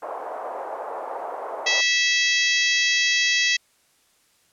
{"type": "band-pass noise", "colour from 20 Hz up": "white", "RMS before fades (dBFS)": -32, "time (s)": [0.02, 1.81], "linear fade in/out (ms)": 5, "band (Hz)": [500, 920], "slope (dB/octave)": 24}
{"type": "harmonic tone", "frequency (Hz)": 654, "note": "E5", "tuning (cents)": -14, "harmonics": [3, 4, 5, 6, 7, 8, 9, 10], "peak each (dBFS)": [-22, -24, -26, -28, -29, -30, -31, -32], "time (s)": [1.66, 3.57], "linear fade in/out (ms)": 10}
{"effects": ["white hiss -62 dBFS RMS until 4.52 s", "low-pass 11000 Hz 12 dB/octave"]}